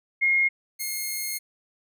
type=tone pair in turn; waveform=sine / 5% pulse; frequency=2145 / 2145 Hz; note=C7 / C7; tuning=+42 / +42 cents; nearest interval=unison; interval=0 cents; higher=neither; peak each=-18 dBFS; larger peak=neither; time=0.21-0.49 / 0.79-1.39 s; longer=second; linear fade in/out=20 ms; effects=none